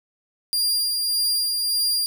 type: tone with tremolo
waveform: sawtooth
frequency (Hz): 4797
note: D8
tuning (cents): +36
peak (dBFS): -16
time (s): 0.53-2.06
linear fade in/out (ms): 0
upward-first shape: sine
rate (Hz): 1.7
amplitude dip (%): 30
effects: none